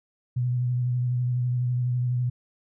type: tone with vibrato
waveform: sine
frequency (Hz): 123.8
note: B2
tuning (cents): +5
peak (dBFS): -22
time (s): 0.36-2.3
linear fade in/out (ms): 10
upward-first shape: triangle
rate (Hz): 12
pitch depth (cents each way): 31
effects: none

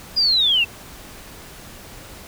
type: linear sweep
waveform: sine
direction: down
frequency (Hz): 4947 to 2624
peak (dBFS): -14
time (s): 0.16-0.65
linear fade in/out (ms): 20
effects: pink hiss -40 dBFS RMS until 2.27 s

